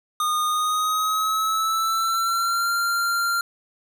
square tone with pitch glide, 1227 to 1385.2 Hz, D#6 to F6, -25 to -15 cents, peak -21 dBFS, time 0.2-3.41 s, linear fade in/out 2 ms, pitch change +210 cents, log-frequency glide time 0.46-2.7 s, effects 10-bit

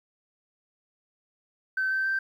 sine tone with pitch steps, 1537 / 1550.4 / 1563.9 Hz, G6 / G6 / G6, -35 / -20 / -5 cents, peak -23 dBFS, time 1.77-2.19 s, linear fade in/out 5 ms, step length 140 ms, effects tanh soft clip ceiling -20 dBFS + 10-bit

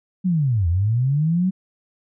sine linear two-way sweep, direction down then up, 191.8 to 81 to 191.8 Hz, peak -16 dBFS, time 0.24-1.51 s, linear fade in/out 20 ms, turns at 0.68 s, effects none

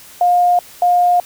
sine tone pair in turn, 710 / 710 Hz, F5 / F5, +28 / +28 cents, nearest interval unison, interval 0 cents, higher neither, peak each -9 dBFS, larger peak neither, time 0.21-0.59 / 0.82-1.2 s, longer neither, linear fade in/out 2 ms, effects white hiss -40 dBFS RMS until 1.25 s

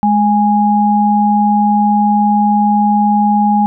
sine tone pair together, 209.5 / 826.9 Hz, G#3 / G#5, +15 / -8 cents, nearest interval 2 octaves, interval 2377 cents, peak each -11 dBFS, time 0.03-3.66 s, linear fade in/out 0 ms, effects none

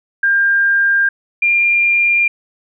sine tone pair in turn, 1600 / 2397 Hz, G6 / D7, +35 / +35 cents, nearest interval perfect fifth, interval 700 cents, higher second, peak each -10 dBFS, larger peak neither, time 0.23-1.09 / 1.42-2.28 s, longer neither, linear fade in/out 5 ms, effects none

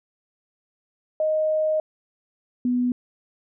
sine tone pair in turn, 622.3 / 247 Hz, D#5 / B3, 0 / 0 cents, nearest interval octave + major third, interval 1600 cents, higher first, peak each -19 / -19 dBFS, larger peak neither, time 1.2-1.8 / 2.65-2.92 s, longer first, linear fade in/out 2 ms, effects none

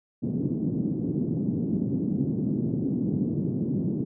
pink band-pass noise, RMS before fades -27 dBFS, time 0.22-4.05 s, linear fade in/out 20 ms, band 150 to 300 Hz, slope 24 dB/octave, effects none

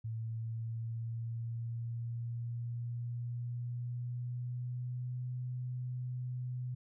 sine tone with pitch glide, 112.7 to 125.05 Hz, A2 to B2, +42 to +22 cents, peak -36 dBFS, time 0.04-6.75 s, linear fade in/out 10 ms, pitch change +180 cents, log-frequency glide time 0.14-5.31 s, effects none

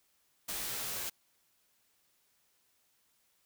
white noise with comb filter, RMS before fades -38 dBFS, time 0.48-1.1 s, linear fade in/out 10 ms, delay 13 ms, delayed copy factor -0.65, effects white hiss -73 dBFS RMS until 3.45 s

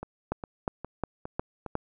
two click trains, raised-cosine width 1 ms, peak -14 / -22 dBFS, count 5 / 5, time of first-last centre 0.32-1.754 / 0.03-1.663 s, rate 2.79 / 2.45 Hz, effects none

